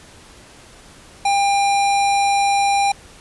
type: tone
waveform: square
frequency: 800 Hz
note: G5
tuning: 35 cents sharp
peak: -15 dBFS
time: 1.25-2.92 s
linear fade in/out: 5 ms
effects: pink hiss -44 dBFS RMS until 3.2 s + resampled to 24000 Hz